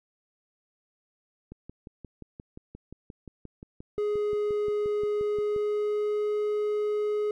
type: click train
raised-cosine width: 3 ms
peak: -29 dBFS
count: 24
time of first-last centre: 1.52-5.562 s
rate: 5.69 Hz
type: tone with pitch glide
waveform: triangle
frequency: 417.2 to 419.9 Hz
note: G#4 to G#4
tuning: +8 to +19 cents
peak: -23 dBFS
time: 3.98-7.31 s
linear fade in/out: 2 ms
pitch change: +11 cents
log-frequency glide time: 5.19-6.36 s
effects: none